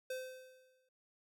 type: tone with exponential decay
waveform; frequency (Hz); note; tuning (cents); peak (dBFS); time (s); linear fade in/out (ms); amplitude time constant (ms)
square; 515; C5; -28; -38; 0.1-0.89; 5; 170
effects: none